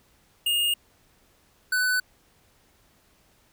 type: tone pair in turn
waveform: square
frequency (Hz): 2839 / 1498.7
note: F7 / F#6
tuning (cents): +28 / +22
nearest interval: major seventh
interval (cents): 1106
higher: first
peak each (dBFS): -22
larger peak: neither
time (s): 0.46-0.74 / 1.72-2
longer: neither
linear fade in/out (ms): 5
effects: pink hiss -62 dBFS RMS until 3.52 s